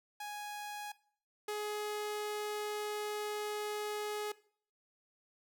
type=tone pair in turn; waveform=sawtooth; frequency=830.6 / 419.9 Hz; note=G#5 / G#4; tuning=0 / +19 cents; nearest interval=octave; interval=1181 cents; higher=first; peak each=-37 / -32 dBFS; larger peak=second; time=0.2-0.92 / 1.48-4.32 s; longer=second; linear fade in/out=5 ms; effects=noise-tail reverb RT60 0.5 s tail -19 dB re dry